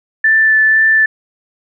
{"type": "tone with vibrato", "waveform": "sine", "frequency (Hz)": 1760, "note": "A6", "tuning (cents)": 0, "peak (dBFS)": -7, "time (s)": [0.24, 1.06], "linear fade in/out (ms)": 5, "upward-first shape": "sine", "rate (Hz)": 2, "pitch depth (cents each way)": 10, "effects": []}